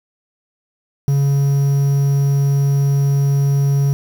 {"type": "tone with quantisation", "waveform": "triangle", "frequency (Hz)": 139.8, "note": "C#3", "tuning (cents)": 15, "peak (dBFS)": -10, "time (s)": [1.08, 3.93], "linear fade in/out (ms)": 0, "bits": 6, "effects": []}